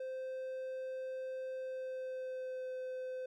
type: tone with pitch glide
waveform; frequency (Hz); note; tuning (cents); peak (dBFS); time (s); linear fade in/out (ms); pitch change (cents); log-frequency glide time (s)
triangle; 520 to 513.1; C5 to C5; -11 to -34; -37; 0-3.26; 5; -23; 1.55-2.71
effects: none